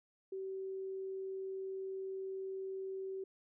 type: tone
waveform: sine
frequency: 383.1 Hz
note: G4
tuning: 40 cents flat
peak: -39 dBFS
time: 0.32-3.24 s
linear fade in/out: 5 ms
effects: none